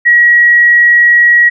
sine tone, 1910 Hz, A#6, 42 cents sharp, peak -3 dBFS, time 0.05-1.5 s, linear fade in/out 20 ms, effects none

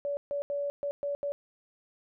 sine tone bursts at uneven times, 571 Hz, D5, 49 cents flat, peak -29 dBFS, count 6, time 0.05-0.17 / 0.31-0.42 / 0.5-0.7 / 0.83-0.91 / 1.03-1.15 / 1.23-1.32 s, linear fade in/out 0 ms, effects none

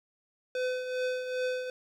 square tone with tremolo, 506 Hz, B4, 42 cents sharp, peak -28 dBFS, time 0.55-1.7 s, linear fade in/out 2 ms, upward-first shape triangle, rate 2.5 Hz, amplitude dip 60%, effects low-pass 5000 Hz 12 dB/octave + 10-bit

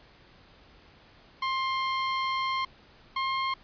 sawtooth tone pair in turn, 1057 / 1064.4 Hz, C6 / C6, +17 / +29 cents, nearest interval unison, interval 12 cents, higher second, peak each -23 dBFS, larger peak neither, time 1.42-2.65 / 3.16-3.54 s, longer first, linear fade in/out 5 ms, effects pink hiss -56 dBFS RMS until 3.63 s + resampled to 11025 Hz

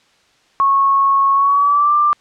sine tone with pitch glide, 1099 to 1184.7 Hz, C#6 to D6, -15 to +15 cents, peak -10 dBFS, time 0.6-2.13 s, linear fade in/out 0 ms, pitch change +130 cents, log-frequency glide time 1.33-1.95 s, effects white hiss -55 dBFS RMS until 2.2 s + low-pass 5000 Hz 12 dB/octave

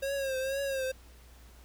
square tone with vibrato, 539 Hz, C#5, 49 cents flat, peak -31 dBFS, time 0.02-0.92 s, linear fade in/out 10 ms, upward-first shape triangle, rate 2.1 Hz, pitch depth 70 cents each way, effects added 60 Hz sine -52 dBFS peak until 1.64 s + pink hiss -59 dBFS RMS until 1.64 s

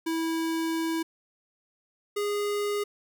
square tone pair in turn, 326.6 / 411.5 Hz, E4 / G#4, -16 / -16 cents, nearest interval major third, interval 400 cents, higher second, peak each -27 dBFS, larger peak neither, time 0.06-1.03 / 2.16-2.84 s, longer first, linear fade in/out 10 ms, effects none

